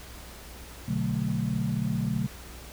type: chord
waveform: sine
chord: B minor seventh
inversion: none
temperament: equal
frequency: 123.47 / 146.83 / 185 / 220 Hz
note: B2 / D3 / F#3 / A3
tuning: 0 / 0 / 0 / 0 cents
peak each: -31 dBFS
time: 0.88-2.27 s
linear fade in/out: 5 ms
effects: added 60 Hz sine -46 dBFS peak until 2.72 s + pink hiss -46 dBFS RMS until 2.72 s